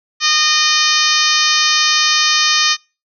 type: harmonic tone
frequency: 613 Hz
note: D#5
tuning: 26 cents flat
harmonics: 2 / 3 / 4 / 5 / 6 / 7 / 8 / 9 / 10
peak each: -20 / -20 / -20 / -20 / -20 / -20 / -20 / -20 / -20 dBFS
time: 0.2-2.77 s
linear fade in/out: 50 ms
effects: noise-tail reverb RT60 0.3 s tail -25 dB re dry